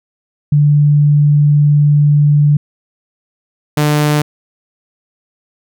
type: tone pair in turn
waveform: sine / sawtooth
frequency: 146.83 / 149.22 Hz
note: D3 / D3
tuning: 0 / +28 cents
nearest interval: unison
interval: 28 cents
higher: second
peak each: -6 dBFS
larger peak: neither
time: 0.52-2.57 / 3.77-4.22 s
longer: first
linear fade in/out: 5 ms
effects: none